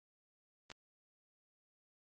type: clicks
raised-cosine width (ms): 0.2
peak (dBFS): -30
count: 2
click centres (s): 0.702 / 0.716
effects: MP3 48 kbps